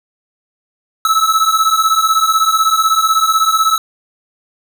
square beating tone pair, 1297 / 1313 Hz, E6 / E6, -28 / -7 cents, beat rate 16 Hz, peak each -14 dBFS, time 1.05-3.78 s, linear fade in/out 2 ms, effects none

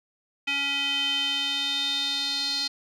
square tone with band-pass filter sweep, 280.3 Hz, C#4, 19 cents sharp, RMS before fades -27 dBFS, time 0.47-2.68 s, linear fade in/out 10 ms, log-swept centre 2700 to 4300 Hz, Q 6.7, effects none

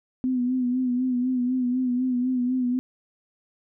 sine tone with vibrato, 251.4 Hz, B3, 31 cents sharp, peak -21 dBFS, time 0.24-2.79 s, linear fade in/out 0 ms, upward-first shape sine, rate 4 Hz, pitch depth 49 cents each way, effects none

